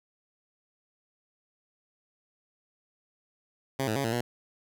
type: tone with pitch steps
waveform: 10% pulse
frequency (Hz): 134.9 / 108.7 / 138.2 / 114.1 / 120.5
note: C#3 / A2 / C#3 / A#2 / B2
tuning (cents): -47 / -21 / -5 / -37 / -42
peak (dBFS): -19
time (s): 3.79-4.21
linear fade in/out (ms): 5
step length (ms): 84
effects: none